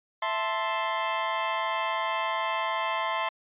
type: chord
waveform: sawtooth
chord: A minor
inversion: second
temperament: equal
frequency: 659.3 / 880 / 1046.5 Hz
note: E5 / A5 / C6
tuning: 0 / 0 / 0 cents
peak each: -29 / -28 / -25 dBFS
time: 0.22-3.29 s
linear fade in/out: 5 ms
effects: resampled to 8000 Hz